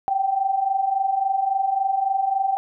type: tone pair together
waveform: sine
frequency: 758 / 781.6 Hz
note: F#5 / G5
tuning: +42 / -5 cents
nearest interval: minor second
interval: 53 cents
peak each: -25 / -20 dBFS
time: 0.08-2.57 s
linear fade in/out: 0 ms
effects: none